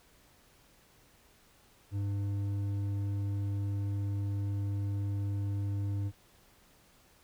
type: tone with hard clipping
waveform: sine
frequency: 100.2 Hz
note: G2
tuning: 38 cents sharp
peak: -32 dBFS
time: 1.91-6.12 s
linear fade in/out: 50 ms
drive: 6 dB
effects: pink hiss -63 dBFS RMS until 7.23 s